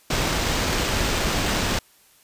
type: noise with sample-and-hold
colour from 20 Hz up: pink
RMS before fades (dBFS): -23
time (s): 0.1-1.79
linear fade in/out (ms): 5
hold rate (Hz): 11025
effects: white hiss -56 dBFS RMS until 2.23 s + resampled to 32000 Hz